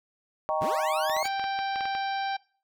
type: chord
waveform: sine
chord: Eb dominant seventh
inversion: none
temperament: equal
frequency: 622.3 / 784 / 932.3 / 1108.7 Hz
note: Eb5 / G5 / Bb5 / Db6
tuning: 0 / 0 / 0 / 0 cents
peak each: -28 / -30 / -32 / -32 dBFS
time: 0.49-1.23 s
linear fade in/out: 0 ms
type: linear sweep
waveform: 20% pulse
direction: up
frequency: 88.3 to 2349 Hz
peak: -27 dBFS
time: 0.61-1.28 s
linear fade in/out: 5 ms
type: clicks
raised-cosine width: 0.3 ms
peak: -21 dBFS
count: 10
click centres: 1.097 / 1.166 / 1.256 / 1.396 / 1.441 / 1.59 / 1.759 / 1.808 / 1.855 / 1.951 s
type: harmonic tone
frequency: 784 Hz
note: G5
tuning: in tune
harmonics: 1 / 2 / 3 / 4 / 5 / 6 / 7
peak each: -28 / -36 / -42 / -44 / -42 / -46 / -49 dBFS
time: 1.24-2.37 s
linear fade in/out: 10 ms
effects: noise-tail reverb RT60 0.4 s tail -21 dB re dry